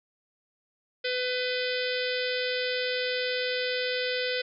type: harmonic tone with a mistuned harmonic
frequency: 501 Hz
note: B4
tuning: 25 cents sharp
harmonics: 1 / 3 / 4 / 5 / 6 / 7 / 8 / 9 / 10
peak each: -30 / -35 / -36 / -37 / -38 / -38 / -39 / -40 / -40 dBFS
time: 1.04-4.42 s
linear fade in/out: 10 ms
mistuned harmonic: 6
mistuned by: +53 cents
effects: none